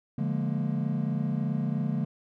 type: chord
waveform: triangle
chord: Bb dominant seventh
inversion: first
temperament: just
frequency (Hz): 145.68 / 174.81 / 209.8 / 233.1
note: D3 / F3 / Ab3 / Bb3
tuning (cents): -14 / +2 / +18 / 0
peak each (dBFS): -28 / -31 / -30 / -31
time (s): 0.18-2.05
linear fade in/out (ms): 5
effects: none